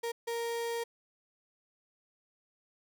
35% pulse tone bursts at uneven times, 466.2 Hz, A#4, in tune, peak -31 dBFS, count 2, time 0.03-0.12 / 0.27-0.84 s, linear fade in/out 10 ms, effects none

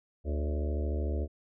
harmonic tone with a mistuned harmonic, 73.6 Hz, D2, 4 cents sharp, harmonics 1 / 3 / 4 / 5 / 6 / 7 / 8 / 9, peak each -29 / -42 / -42 / -41 / -43 / -45 / -46 / -48 dBFS, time 0.24-1.28 s, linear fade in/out 50 ms, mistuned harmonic 7, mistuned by +74 cents, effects none

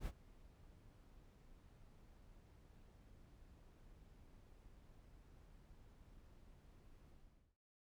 brown noise with ADSR envelope, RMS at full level -41 dBFS, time 0-7.57 s, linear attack 63 ms, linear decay 52 ms, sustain -22 dB, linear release 480 ms, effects none

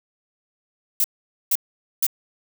violet noise bursts, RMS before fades -19 dBFS, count 3, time 1-2.066 s, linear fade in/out 2 ms, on 42 ms, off 470 ms, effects none

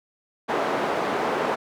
white band-pass noise, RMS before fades -25 dBFS, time 0.48-1.56 s, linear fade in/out 20 ms, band 290 to 880 Hz, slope 12 dB/octave, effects none

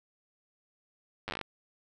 slowing click train, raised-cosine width 0.3 ms, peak -20 dBFS, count 10, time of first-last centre 1.28-1.413 s, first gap 9 ms, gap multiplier 1.12, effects none

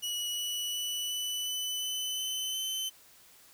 sawtooth tone with pitch steps, 2927 / 2946 / 2964 / 2983 / 3002 / 3021 / 3041 / 3060 Hz, F#7 / F#7 / F#7 / F#7 / F#7 / F#7 / F#7 / G7, -19 / -8 / +2 / +13 / +24 / +35 / +47 / -42 cents, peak -29 dBFS, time 0.02-2.9 s, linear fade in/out 20 ms, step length 360 ms, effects white hiss -58 dBFS RMS until 3.53 s

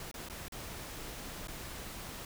pink noise with dropouts, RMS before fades -44 dBFS, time 0-2.25 s, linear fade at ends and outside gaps 2 ms, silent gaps 0.114-0.141 / 0.287-0.298 / 0.483-0.521 / 1.473-1.482 s, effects none

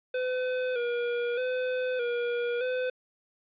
square tone with vibrato, 492.6 Hz, B4, 5 cents flat, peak -28 dBFS, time 0.14-2.9 s, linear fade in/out 5 ms, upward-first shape square, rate 0.81 Hz, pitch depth 49 cents each way, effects resampled to 8000 Hz + 9-bit

